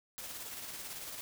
white noise with tremolo, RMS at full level -43 dBFS, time 0.18-1.21 s, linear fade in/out 0 ms, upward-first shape square, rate 18 Hz, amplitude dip 30%, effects none

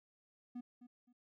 triangle tone with echo, 244.8 Hz, B3, 15 cents flat, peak -40 dBFS, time 0.55-0.61 s, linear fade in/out 10 ms, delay 260 ms, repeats 2, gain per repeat -12 dB, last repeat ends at 1.13 s, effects none

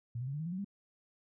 sine tone with pitch steps, 118.2 / 127.42 / 137.35 / 148.06 / 159.61 / 172.06 / 185.48 / 199.94 Hz, A#2 / C3 / C#3 / D3 / D#3 / F3 / F#3 / G3, +24 / -45 / -16 / +14 / +44 / -26 / +5 / +34 cents, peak -35 dBFS, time 0.15-0.646 s, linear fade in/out 5 ms, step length 62 ms, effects none

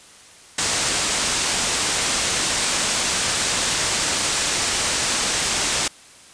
white low-pass noise, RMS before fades -22 dBFS, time 0.58-5.88 s, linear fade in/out 5 ms, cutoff 9100 Hz, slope 48 dB/octave, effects white hiss -46 dBFS RMS until 6.33 s + resampled to 22050 Hz

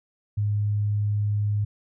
sine tone, 103.83 Hz, G#2, in tune, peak -21 dBFS, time 0.37-1.65 s, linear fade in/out 10 ms, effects none

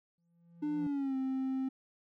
triangle tone with exponential growth, 170 Hz, F3, 46 cents flat, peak -35 dBFS, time 0.18-0.87 s, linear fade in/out 2 ms, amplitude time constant 150 ms
triangle tone with pitch glide, 297.8 to 263.8 Hz, D4 to C4, +24 to +14 cents, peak -29 dBFS, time 0.62-1.69 s, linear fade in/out 10 ms, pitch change -210 cents, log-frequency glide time 0.77-1.16 s
effects tanh soft clip ceiling -23 dBFS

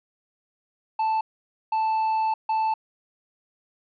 triangle tone bursts at uneven times, 880 Hz, A5, in tune, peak -19 dBFS, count 3, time 0.99-1.21 / 1.72-2.34 / 2.49-2.74 s, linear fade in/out 5 ms, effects resampled to 11025 Hz + 10-bit

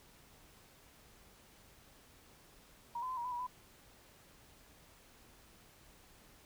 sine tone with pitch steps, 947 / 1017 / 1027 / 950 / 1001 / 963 / 1001 Hz, A#5 / C6 / C6 / A#5 / B5 / B5 / B5, +27 / -50 / -33 / +33 / +23 / -44 / +23 cents, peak -37 dBFS, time 2.95-3.468 s, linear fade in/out 5 ms, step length 74 ms, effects pink hiss -62 dBFS RMS until 6.45 s

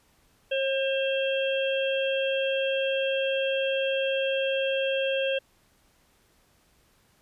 harmonic tone with a mistuned harmonic, 539 Hz, C#5, 49 cents flat, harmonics 1 / 3 / 5 / 6, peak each -25 / -36 / -32 / -34 dBFS, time 0.51-5.39 s, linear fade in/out 10 ms, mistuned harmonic 3, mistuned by -19 cents, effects pink hiss -64 dBFS RMS until 7.21 s + resampled to 32000 Hz

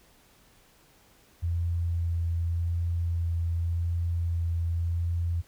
sine tone with vibrato, 84.8 Hz, E2, 50 cents sharp, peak -25 dBFS, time 1.42-5.42 s, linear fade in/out 20 ms, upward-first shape sine, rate 0.87 Hz, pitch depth 12 cents each way, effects pink hiss -60 dBFS RMS until 5.47 s

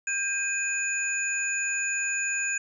sine tone cluster, 1600 / 2503 / 6920 Hz, G6 / D#7 / A8, +35 / +10 / -30 cents, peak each -30 dBFS, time 0.07-2.58 s, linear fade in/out 5 ms, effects none

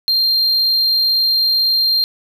triangle tone, 4186 Hz, C8, in tune, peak -11 dBFS, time 0.08-2.04 s, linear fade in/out 0 ms, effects none

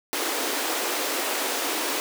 pink high-pass noise, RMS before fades -27 dBFS, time 0.13-2 s, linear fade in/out 0 ms, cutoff 280 Hz, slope 48 dB/octave, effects none

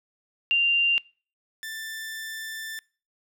sine / sawtooth tone pair in turn, 2783 / 1772.5 Hz, F7 / A6, -7 / +12 cents, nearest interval minor sixth, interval 781 cents, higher first, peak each -18 / -30 dBFS, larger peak first, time 0.51-0.98 / 1.63-2.79 s, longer second, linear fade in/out 0 ms, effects noise-tail reverb RT60 0.4 s tail -25 dB re dry

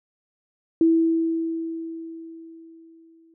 sine tone with exponential decay, 328 Hz, E4, 9 cents flat, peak -13 dBFS, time 0.81-3.34 s, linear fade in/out 2 ms, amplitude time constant 550 ms, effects none

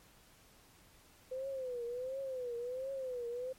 sine tone with vibrato, 507 Hz, B4, 45 cents sharp, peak -37 dBFS, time 1.31-3.53 s, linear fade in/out 10 ms, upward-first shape triangle, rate 1.4 Hz, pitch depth 140 cents each way, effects pink hiss -63 dBFS RMS until 3.58 s + MP3 64 kbps

